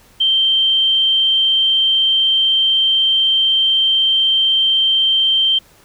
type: tone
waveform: sine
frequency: 3136 Hz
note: G7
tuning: in tune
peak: -11 dBFS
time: 0.2-5.59 s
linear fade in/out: 10 ms
effects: pink hiss -49 dBFS RMS until 5.84 s